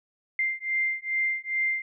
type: beating tone pair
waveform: sine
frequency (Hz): 2093 / 2095.4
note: C7 / C7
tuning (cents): 0 / +2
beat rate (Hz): 2.4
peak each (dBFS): -28 / -28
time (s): 0.39-1.82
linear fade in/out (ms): 2
effects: none